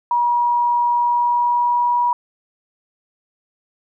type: tone with pitch glide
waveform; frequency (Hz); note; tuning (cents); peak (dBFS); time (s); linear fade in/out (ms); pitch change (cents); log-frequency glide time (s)
sine; 959 to 966.2; A#5 to B5; +49 to -38; -14; 0.11-2.13; 2; +13; 0.93-1.98
effects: none